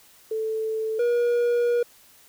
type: tone pair in turn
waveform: sine / triangle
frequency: 440.1 / 478.7 Hz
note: A4 / A#4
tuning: 0 / +46 cents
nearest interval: minor second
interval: 146 cents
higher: second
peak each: -24 / -17 dBFS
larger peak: second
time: 0.31-0.99 / 0.99-1.83 s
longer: second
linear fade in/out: 5 ms
effects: white hiss -54 dBFS RMS until 2.28 s